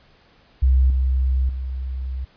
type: tone with level steps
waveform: sine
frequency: 64.9 Hz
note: C2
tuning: 13 cents flat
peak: -12 / -16 / -24 dBFS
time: 0.62-2.25 s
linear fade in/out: 10 ms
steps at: 0.9 / 1.49 s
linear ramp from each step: 2 ms
effects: pink hiss -55 dBFS RMS until 2.36 s + resampled to 11025 Hz